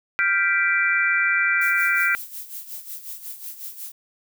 sine chord, G dominant seventh, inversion third, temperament equal, 1396.9 / 1568 / 1975.5 / 2349 Hz, F6 / G6 / B6 / D7, 0 / 0 / 0 / 0 cents, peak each -23 dBFS, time 0.19-2.15 s, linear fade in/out 0 ms
violet noise with tremolo, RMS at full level -33 dBFS, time 1.61-3.92 s, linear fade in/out 5 ms, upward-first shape sine, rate 5.5 Hz, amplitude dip 70%
effects none

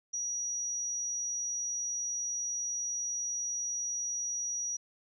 sine tone, 5790 Hz, F#8, 38 cents flat, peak -32 dBFS, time 0.13-4.77 s, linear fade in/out 10 ms, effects none

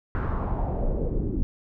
brown noise with low-pass filter sweep, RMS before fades -26 dBFS, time 0.15-1.43 s, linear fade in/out 0 ms, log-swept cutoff 1500 to 280 Hz, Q 2.9, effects none

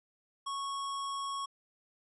sine tone with sample-and-hold, 1105 Hz, C#6, 6 cents flat, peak -34 dBFS, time 0.46-1.46 s, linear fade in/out 10 ms, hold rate 4410 Hz, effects resampled to 24000 Hz

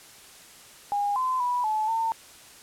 sine tone with pitch steps, 815 / 1026 / 981 / 863 / 903 Hz, G#5 / C6 / B5 / A5 / A5, -33 / -34 / -12 / -34 / +45 cents, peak -23 dBFS, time 0.92-2.12 s, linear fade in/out 0 ms, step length 240 ms, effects white hiss -49 dBFS RMS until 2.62 s + low-pass 11000 Hz 12 dB/octave

